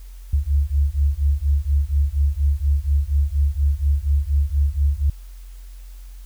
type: beating tone pair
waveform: sine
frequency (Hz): 69.3 / 73.5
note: C#2 / D2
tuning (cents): 0 / +2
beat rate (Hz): 4.2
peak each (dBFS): -19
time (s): 0.33-5.1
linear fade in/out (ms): 5
effects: added 44 Hz sine -35 dBFS peak until 6.25 s + white hiss -54 dBFS RMS until 6.25 s